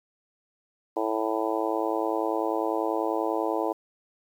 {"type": "harmonic tone", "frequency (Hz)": 110.2, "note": "A2", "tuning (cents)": 3, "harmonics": [3, 4, 5, 6, 7, 8, 9], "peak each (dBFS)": [-30, -31, -32, -33, -33, -34, -35], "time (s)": [0.96, 3.73], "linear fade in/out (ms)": 10, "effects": ["9-bit"]}